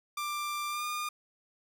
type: tone with pitch glide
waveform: sawtooth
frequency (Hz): 1184 to 1211.7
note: D6 to D#6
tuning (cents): +14 to -46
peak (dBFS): -29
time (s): 0.17-1.09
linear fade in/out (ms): 5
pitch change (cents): +40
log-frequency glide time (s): 0.69-0.84
effects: none